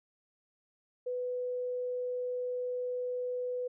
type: tone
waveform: sine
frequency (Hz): 497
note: B4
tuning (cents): +11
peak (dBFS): -32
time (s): 1.06-3.68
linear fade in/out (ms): 10
effects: none